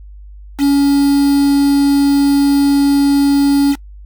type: tone with quantisation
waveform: triangle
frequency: 281.3 Hz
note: C#4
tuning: 26 cents sharp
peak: -6 dBFS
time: 0.58-3.76 s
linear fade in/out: 50 ms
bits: 4
effects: noise-tail reverb RT60 0.1 s tail -23 dB re dry + added 50 Hz sine -32 dBFS peak until 4.05 s